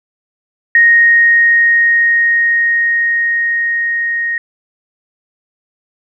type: tone with level ramp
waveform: sine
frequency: 1866 Hz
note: A#6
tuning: 1 cent sharp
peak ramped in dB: -4 to -14 dBFS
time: 0.75-4.38 s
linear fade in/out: 2 ms
effects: none